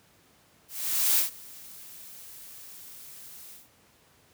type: noise with ADSR envelope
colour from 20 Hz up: blue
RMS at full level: -22 dBFS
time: 0.68-3.69 s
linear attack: 490 ms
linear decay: 130 ms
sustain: -24 dB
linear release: 180 ms
effects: pink hiss -61 dBFS RMS until 4.33 s + high-pass 80 Hz 12 dB/octave